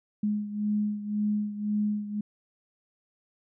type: beating tone pair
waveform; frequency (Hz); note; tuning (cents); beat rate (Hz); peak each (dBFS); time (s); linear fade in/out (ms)
sine; 208.7 / 210.6; G#3 / G#3; +9 / +24; 1.9; -27 / -32; 0.23-2.21; 5
effects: none